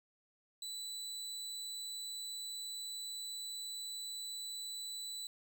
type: tone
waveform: 30% pulse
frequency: 3973 Hz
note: B7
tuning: 10 cents sharp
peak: -39 dBFS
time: 0.62-5.27 s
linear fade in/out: 2 ms
effects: none